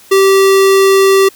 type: tone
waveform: square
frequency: 388.4 Hz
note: G4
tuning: 16 cents flat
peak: -6 dBFS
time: 0.11-1.29 s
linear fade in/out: 10 ms
effects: white hiss -41 dBFS RMS until 1.35 s